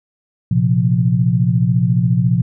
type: chord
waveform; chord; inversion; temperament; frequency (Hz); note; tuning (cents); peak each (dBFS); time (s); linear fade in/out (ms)
sine; Bb suspended second; none; equal; 116.54 / 130.81 / 174.61; Bb2 / C3 / F3; 0 / 0 / 0; -16; 0.51-2.42; 5
effects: none